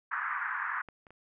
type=band-pass noise; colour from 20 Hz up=white; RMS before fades=-34 dBFS; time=0.11-0.82 s; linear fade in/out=10 ms; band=1000 to 1800 Hz; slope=48 dB/octave
type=clicks; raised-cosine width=0.5 ms; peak=-32 / -38 / -38 dBFS; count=3; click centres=0.887 / 1.068 / 1.106 s
effects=none